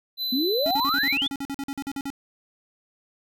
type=tone; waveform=square; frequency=4017 Hz; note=B7; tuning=29 cents sharp; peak=-26 dBFS; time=0.17-1.17 s; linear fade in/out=50 ms
type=exponential sweep; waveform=sine; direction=up; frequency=239.2 to 3600 Hz; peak=-22 dBFS; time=0.32-1.28 s; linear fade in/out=10 ms
type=tone bursts; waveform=square; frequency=277.2 Hz; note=C#4; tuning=in tune; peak=-29 dBFS; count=16; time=0.66-2.102 s; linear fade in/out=0 ms; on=47 ms; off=46 ms
effects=none